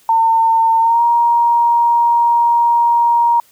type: tone with pitch glide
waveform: sine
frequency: 905 to 941.3 Hz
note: A5 to A#5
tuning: +48 to +17 cents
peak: -9 dBFS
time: 0.09-3.4 s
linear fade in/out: 2 ms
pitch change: +69 cents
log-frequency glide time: 0.8-1.02 s
effects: white hiss -51 dBFS RMS until 3.51 s